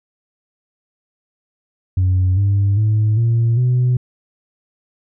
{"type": "tone with pitch steps", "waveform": "sine", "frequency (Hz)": [92.5, 99.71, 107.49, 115.87, 124.91], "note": ["F#2", "G2", "A2", "A#2", "B2"], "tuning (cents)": [0, 30, -40, -10, 20], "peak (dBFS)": -10, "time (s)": [1.97, 3.97], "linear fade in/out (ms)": 5, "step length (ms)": 400, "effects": ["tanh soft clip ceiling -10 dBFS"]}